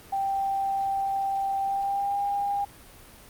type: tone with pitch glide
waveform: sine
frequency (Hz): 784 to 805.6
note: G5 to G5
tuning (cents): 0 to +47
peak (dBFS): -24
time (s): 0.12-2.65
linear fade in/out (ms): 10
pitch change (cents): +47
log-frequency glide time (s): 1.64-2.2
effects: pink hiss -49 dBFS RMS until 3.29 s + Opus 32 kbps